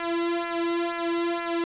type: tone with flanger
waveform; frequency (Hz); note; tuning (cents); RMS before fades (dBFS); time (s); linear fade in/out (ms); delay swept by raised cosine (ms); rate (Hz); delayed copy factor
sawtooth; 339.8; F4; -47; -27; 0-1.64; 2; 0.24 to 1.74; 2.1; -1
effects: resampled to 8000 Hz + 8-bit